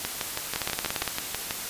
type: two click trains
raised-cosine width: 0.2 ms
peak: -9 / -10 dBFS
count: 10 / 10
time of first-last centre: 0.56-1.077 / 0.05-1.509 s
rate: 17.4 / 6.17 Hz
effects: white hiss -34 dBFS RMS until 1.69 s + resampled to 32000 Hz